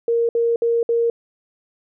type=tone bursts; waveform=sine; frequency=466.2 Hz; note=A#4; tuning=in tune; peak=-15 dBFS; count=4; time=0.08-1.1 s; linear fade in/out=2 ms; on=210 ms; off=60 ms; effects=none